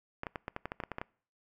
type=clicks; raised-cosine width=0.5 ms; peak=-21 dBFS; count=12; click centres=0.234 / 0.268 / 0.358 / 0.481 / 0.564 / 0.656 / 0.719 / 0.802 / 0.837 / 0.917 / 0.984 / 1.015 s; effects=noise-tail reverb RT60 0.5 s tail -25 dB re dry